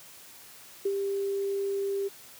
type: tone with ADSR envelope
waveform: sine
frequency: 395.6 Hz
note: G4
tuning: 16 cents sharp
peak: -23 dBFS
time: 0.85-2.09 s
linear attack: 7 ms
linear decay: 55 ms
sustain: -4 dB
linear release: 21 ms
effects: white hiss -50 dBFS RMS until 2.39 s + high-pass 60 Hz 12 dB/octave